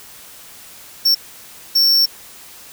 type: tone bursts at uneven times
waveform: square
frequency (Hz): 5450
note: F8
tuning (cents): -43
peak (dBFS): -11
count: 2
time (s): 1.05-1.15 / 1.75-2.06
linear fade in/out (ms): 10
effects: white hiss -40 dBFS RMS until 2.72 s